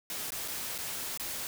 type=noise with dropouts; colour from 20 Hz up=white; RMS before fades=-37 dBFS; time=0.1-1.47 s; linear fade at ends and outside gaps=1 ms; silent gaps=0.305-0.32 / 0.478-0.482 / 0.78-0.786 / 1.175-1.197 s; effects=none